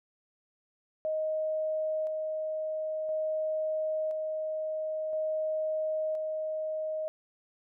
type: tone with tremolo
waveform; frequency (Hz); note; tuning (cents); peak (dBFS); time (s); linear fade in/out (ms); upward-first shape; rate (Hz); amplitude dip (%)
sine; 625; D#5; +8; -28; 1.05-7.08; 0; square; 0.49; 25
effects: none